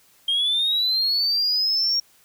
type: linear sweep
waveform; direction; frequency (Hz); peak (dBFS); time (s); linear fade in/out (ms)
sine; up; 3192 to 5588; -17; 0.28-2; 5
effects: tanh soft clip ceiling -16 dBFS + white hiss -57 dBFS RMS until 2.24 s